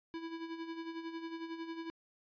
square tone with tremolo, 329.6 Hz, E4, in tune, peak -39 dBFS, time 0.14-1.9 s, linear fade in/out 0 ms, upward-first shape sine, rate 11 Hz, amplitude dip 60%, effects resampled to 11025 Hz

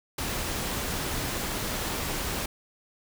pink noise, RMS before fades -31 dBFS, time 0.18-2.46 s, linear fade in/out 5 ms, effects none

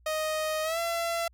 sawtooth tone with pitch glide, 623 to 675.5 Hz, D#5 to E5, +2 to +42 cents, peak -24 dBFS, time 0.06-1.28 s, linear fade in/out 5 ms, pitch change +140 cents, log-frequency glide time 0.63-0.79 s, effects added 60 Hz sine -57 dBFS peak until 1.33 s

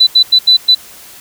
sine tone bursts at uneven times, 3989 Hz, B7, 17 cents sharp, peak -3 dBFS, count 5, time 0-0.07 / 0.15-0.23 / 0.32-0.39 / 0.47-0.57 / 0.68-0.75 s, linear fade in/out 10 ms, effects white hiss -36 dBFS RMS until 1.2 s

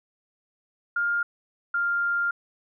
sine tone pair in turn, 1408 / 1398.3 Hz, F6 / F6, +14 / +2 cents, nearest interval unison, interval 12 cents, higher first, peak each -22 dBFS, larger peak neither, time 0.96-1.23 / 1.74-2.31 s, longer second, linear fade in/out 5 ms, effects none

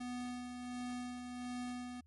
square tone with tremolo, 246.9 Hz, B3, in tune, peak -40 dBFS, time 0-2.01 s, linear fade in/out 10 ms, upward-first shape sine, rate 1.4 Hz, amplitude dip 40%, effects added 79 Hz sine -62 dBFS peak until 2.06 s + MP3 48 kbps

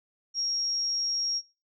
sine tone, 5588 Hz, F8, in tune, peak -26 dBFS, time 0.34-1.42 s, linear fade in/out 50 ms, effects noise-tail reverb RT60 0.3 s tail -22 dB re dry

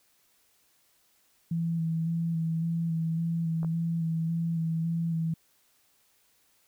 sine tone with vibrato, 164.81 Hz, E3, in tune, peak -26 dBFS, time 1.51-5.34 s, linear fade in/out 5 ms, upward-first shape square, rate 1.8 Hz, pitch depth 19 cents each way
clicks, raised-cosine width 1 ms, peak -29 dBFS, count 2, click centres 3.631 / 3.647 s
effects white hiss -67 dBFS RMS until 6.67 s

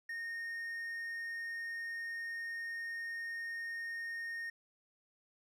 triangle tone, 1845 Hz, A#6, 18 cents flat, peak -37 dBFS, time 0.09-4.5 s, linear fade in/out 5 ms, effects none

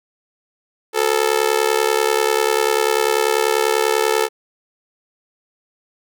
sawtooth tone with amplitude modulation, 438.4 Hz, A4, 6 cents flat, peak -7 dBFS, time 0.93-4.29 s, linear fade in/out 50 ms, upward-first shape sine, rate 70.2 Hz, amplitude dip 95%, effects none

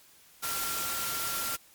sine tone in noise, 1373 Hz, F6, 30 cents flat, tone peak -37 dBFS, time 0.42-1.57 s, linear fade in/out 20 ms, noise white, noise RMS -33 dBFS, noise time 0.42-1.57 s, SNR -7 dB, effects white hiss -58 dBFS RMS until 1.74 s + MP3 96 kbps

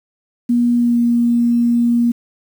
sine tone with pitch glide, 240 to 237.1 Hz, B3 to A#3, -49 to +30 cents, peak -11 dBFS, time 0.49-2.12 s, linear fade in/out 10 ms, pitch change -21 cents, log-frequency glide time 0.76-0.98 s, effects 7-bit

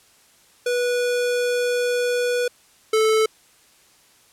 square tone pair in turn, 489 / 437.7 Hz, B4 / A4, -17 / -9 cents, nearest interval major second, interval 192 cents, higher first, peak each -20 / -16 dBFS, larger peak second, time 0.66-2.48 / 2.93-3.26 s, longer first, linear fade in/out 5 ms, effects white hiss -55 dBFS RMS until 4.32 s + low-pass 11000 Hz 12 dB/octave

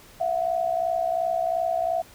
sine tone pair together, 667.2 / 730 Hz, E5 / F#5, +21 / -24 cents, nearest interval major second, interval 155 cents, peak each -24 / -26 dBFS, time 0.2-2.02 s, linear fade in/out 10 ms, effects pink hiss -50 dBFS RMS until 2.14 s

